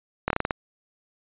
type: slowing click train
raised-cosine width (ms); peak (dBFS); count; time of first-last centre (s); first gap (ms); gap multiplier
0.5; -8; 7; 0.28-0.508; 23; 1.2
effects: resampled to 8000 Hz